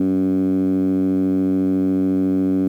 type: tone with band-pass filter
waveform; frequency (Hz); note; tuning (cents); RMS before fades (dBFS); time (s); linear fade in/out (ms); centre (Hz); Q
10% pulse; 94; F#2; +28; -18; 0-2.68; 5; 250; 9.5
effects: 9-bit